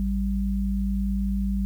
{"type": "tone pair together", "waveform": "sine", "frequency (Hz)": [54.79, 196], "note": ["A1", "G3"], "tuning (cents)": [-7, 0], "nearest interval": "octave + minor seventh", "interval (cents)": 2207, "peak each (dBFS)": [-25, -25], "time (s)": [0, 1.65], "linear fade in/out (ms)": 0, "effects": ["9-bit"]}